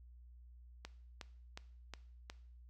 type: click train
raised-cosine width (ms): 0.2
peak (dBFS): -28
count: 5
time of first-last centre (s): 0.85-2.299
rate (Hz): 2.76
effects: noise-tail reverb RT60 0.6 s tail -18 dB re dry + added 60 Hz sine -55 dBFS peak until 2.69 s